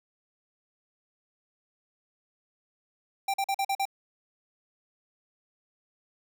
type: tone bursts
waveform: square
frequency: 786 Hz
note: G5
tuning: 4 cents sharp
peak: -26 dBFS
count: 6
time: 3.28-3.854 s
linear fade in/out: 5 ms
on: 59 ms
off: 44 ms
effects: none